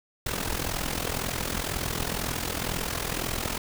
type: noise with amplitude modulation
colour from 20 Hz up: pink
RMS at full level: -27 dBFS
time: 0.26-3.58 s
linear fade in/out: 5 ms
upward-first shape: sine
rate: 42 Hz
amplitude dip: 75%
effects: none